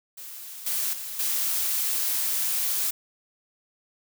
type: noise with level steps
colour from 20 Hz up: blue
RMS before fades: -40 / -27 / -35 / -26 dBFS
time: 0.17-2.91 s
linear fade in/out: 10 ms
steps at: 0.66 / 0.93 / 1.19 s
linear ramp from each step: 5 ms
effects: none